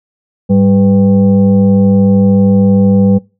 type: tone with frequency modulation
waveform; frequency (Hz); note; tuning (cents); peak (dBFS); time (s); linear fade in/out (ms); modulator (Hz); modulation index
sine; 196; G3; 0; -5; 0.49-3.19; 20; 299; 0.73
effects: noise-tail reverb RT60 0.3 s tail -24 dB re dry